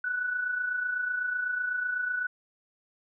sine tone pair together, 1457 / 1485 Hz, F#6 / F#6, -27 / +6 cents, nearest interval unison, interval 33 cents, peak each -37 / -28 dBFS, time 0.04-2.27 s, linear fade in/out 5 ms, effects none

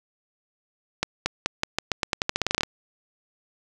accelerating click train, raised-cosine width 0.2 ms, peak -5 dBFS, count 18, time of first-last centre 1.03-2.633 s, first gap 230 ms, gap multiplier 0.87, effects none

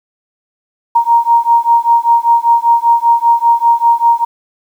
sine beating tone pair, 932 / 937.1 Hz, A#5 / A#5, -1 / +9 cents, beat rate 5.1 Hz, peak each -10 dBFS, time 0.95-4.25 s, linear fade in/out 10 ms, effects 7-bit

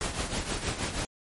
pink noise with tremolo, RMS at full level -29 dBFS, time 0.01-1.05 s, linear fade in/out 0 ms, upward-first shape triangle, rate 6.3 Hz, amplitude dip 70%, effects MP3 48 kbps

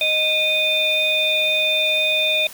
sine tone cluster, 621 / 2469 / 3599 Hz, D#5 / D#7 / A7, -3 / -14 / +38 cents, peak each -24 / -19 / -20 dBFS, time 0.01-2.47 s, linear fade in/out 2 ms, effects white hiss -39 dBFS RMS until 2.53 s

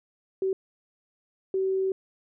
sine tone bursts at uneven times, 381.7 Hz, G4, 46 cents flat, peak -23 dBFS, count 2, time 0.42-0.53 / 1.54-1.92 s, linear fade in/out 2 ms, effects none

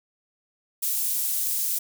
pink high-pass noise, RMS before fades -26 dBFS, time 0.82-1.79 s, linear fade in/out 10 ms, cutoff 11000 Hz, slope 12 dB/octave, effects none

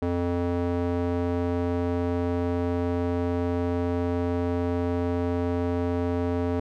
square tone with band-pass filter, 87.31 Hz, F2, in tune, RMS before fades -26 dBFS, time 0.02-6.6 s, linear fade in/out 5 ms, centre 400 Hz, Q 1, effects none

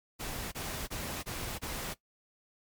pink noise bursts, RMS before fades -38 dBFS, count 5, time 0.19-1.944 s, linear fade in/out 20 ms, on 330 ms, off 26 ms, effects noise-tail reverb RT60 0.1 s tail -17 dB re dry + MP3 96 kbps

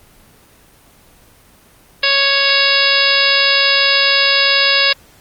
harmonic tone with a mistuned harmonic, 554.4 Hz, C#5, in tune, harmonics 1 / 2 / 3 / 4 / 5 / 6 / 7 / 8 / 9, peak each -22 / -23 / -18 / -19 / -17 / -20 / -18 / -19 / -18 dBFS, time 2.03-4.93 s, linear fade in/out 5 ms, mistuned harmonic 6, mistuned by +27 cents, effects pink hiss -47 dBFS RMS until 5.2 s + Opus 24 kbps

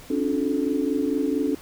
sine tone cluster, 271.9 / 296.3 / 356.5 / 435.4 Hz, C#4 / D4 / F4 / A4, -33 / +15 / +36 / -18 cents, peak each -25 / -25 / -31 / -28 dBFS, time 0.1-1.55 s, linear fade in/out 5 ms, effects pink hiss -46 dBFS RMS until 1.61 s

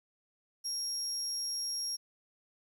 35% pulse tone, 5588 Hz, F8, in tune, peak -31 dBFS, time 0.64-1.97 s, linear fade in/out 20 ms, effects 12-bit

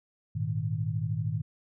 sine chord, Ab suspended second, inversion none, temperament just, 103.83 / 116.8 / 155.74 Hz, Ab2 / Bb2 / Eb3, 0 / +4 / +2 cents, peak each -32 dBFS, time 0.35-1.42 s, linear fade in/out 10 ms, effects none

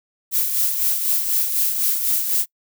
violet noise with tremolo, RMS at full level -18 dBFS, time 0.31-2.46 s, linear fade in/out 50 ms, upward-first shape sine, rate 4 Hz, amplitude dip 50%, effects noise-tail reverb RT60 0.1 s tail -25 dB re dry

